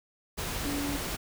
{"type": "tone in noise", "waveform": "sine", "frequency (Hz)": 285, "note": "C#4", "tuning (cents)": 48, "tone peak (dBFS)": -32, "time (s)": [0.64, 0.98], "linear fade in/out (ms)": 20, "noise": "pink", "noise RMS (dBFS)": -34, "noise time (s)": [0.37, 1.17], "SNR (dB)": -1, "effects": []}